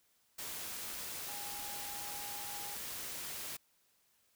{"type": "tone in noise", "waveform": "sine", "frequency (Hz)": 819, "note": "G#5", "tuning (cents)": -24, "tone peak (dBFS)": -49, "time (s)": [1.28, 2.75], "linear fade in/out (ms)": 10, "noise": "white", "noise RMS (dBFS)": -43, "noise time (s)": [0.38, 3.57], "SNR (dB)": -9, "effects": ["white hiss -73 dBFS RMS until 4.35 s"]}